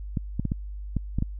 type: clicks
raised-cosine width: 5 ms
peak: -13 dBFS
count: 7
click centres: 0.172 / 0.396 / 0.453 / 0.519 / 0.967 / 1.186 / 1.224 s
effects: added 50 Hz sine -33 dBFS peak until 1.39 s